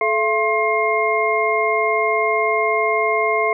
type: tone cluster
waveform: sine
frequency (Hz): 432.8 / 677 / 1066 / 2128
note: A4 / E5 / C6 / C7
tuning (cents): -29 / +46 / +32 / +29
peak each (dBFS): -21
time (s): 0.01-3.53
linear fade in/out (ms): 2
effects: none